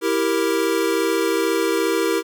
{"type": "chord", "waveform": "square", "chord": "E diminished", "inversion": "none", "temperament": "equal", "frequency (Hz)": [329.6, 392, 466.2], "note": ["E4", "G4", "Bb4"], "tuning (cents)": [0, 0, 0], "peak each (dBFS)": -23, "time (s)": [0.01, 2.23], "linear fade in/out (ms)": 50, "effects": []}